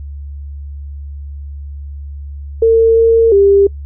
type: tone with pitch steps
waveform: sine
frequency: 453.2 / 455.9 / 397.8 Hz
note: A#4 / A#4 / G4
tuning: -49 / -39 / +25 cents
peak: -5 dBFS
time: 2.62-3.67 s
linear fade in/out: 5 ms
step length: 350 ms
effects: noise-tail reverb RT60 0.1 s tail -24 dB re dry + added 71 Hz sine -24 dBFS peak until 3.85 s